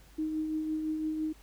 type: tone with tremolo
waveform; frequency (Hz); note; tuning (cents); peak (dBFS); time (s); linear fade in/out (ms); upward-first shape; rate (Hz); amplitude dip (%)
sine; 311.8; D#4; +4; -28; 0.18-1.33; 10; triangle; 5.9; 40
effects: added 50 Hz sine -55 dBFS peak until 1.42 s + pink hiss -60 dBFS RMS until 1.42 s